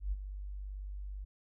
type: tone with ADSR envelope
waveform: sine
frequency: 49 Hz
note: G1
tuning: in tune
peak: -29 dBFS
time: 0-1.25 s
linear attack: 120 ms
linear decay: 32 ms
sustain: -10 dB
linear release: 14 ms
effects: none